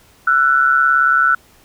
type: tone pair together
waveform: sine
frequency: 1341.3 / 1480 Hz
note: E6 / F#6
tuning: +30 / 0 cents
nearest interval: major second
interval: 170 cents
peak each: -13 dBFS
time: 0.27-1.35 s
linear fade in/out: 5 ms
effects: pink hiss -50 dBFS RMS until 1.64 s